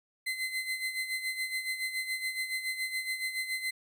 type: tone with tremolo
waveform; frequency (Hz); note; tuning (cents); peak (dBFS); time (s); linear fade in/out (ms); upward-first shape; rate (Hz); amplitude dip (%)
35% pulse; 2052; C7; -34; -28; 0.26-3.71; 10; sine; 7.1; 65
effects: none